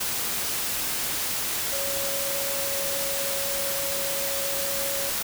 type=tone in noise; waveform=sine; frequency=554.4 Hz; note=C#5; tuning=in tune; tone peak=-32 dBFS; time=1.72-5.1 s; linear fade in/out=10 ms; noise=white; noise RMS=-28 dBFS; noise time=0-5.23 s; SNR=-7 dB; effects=none